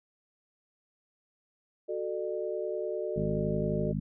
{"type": "chord", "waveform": "sine", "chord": "D major", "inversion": "first", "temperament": "equal with one note detuned", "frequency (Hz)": [370, 440, 602.1], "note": ["F#4", "A4", "D5"], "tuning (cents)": [0, 0, 43], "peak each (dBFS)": -35, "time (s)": [1.88, 3.93], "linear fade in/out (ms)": 20}
{"type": "harmonic tone", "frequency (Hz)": 51.91, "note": "G#1", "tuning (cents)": 0, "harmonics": [1, 2, 3, 4, 5], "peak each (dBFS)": [-39, -40, -32, -34, -41], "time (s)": [3.16, 4], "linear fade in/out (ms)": 5}
{"effects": []}